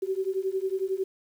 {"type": "beating tone pair", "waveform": "sine", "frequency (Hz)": [376.6, 387.6], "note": ["F#4", "G4"], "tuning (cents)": [31, -20], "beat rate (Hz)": 11, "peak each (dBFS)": -29, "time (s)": [0.02, 1.04], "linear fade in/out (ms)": 10, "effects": ["9-bit"]}